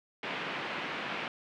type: band-pass noise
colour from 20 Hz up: white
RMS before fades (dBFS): -37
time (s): 0.23-1.28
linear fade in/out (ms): 2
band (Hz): 140 to 2800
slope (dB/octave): 24
effects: none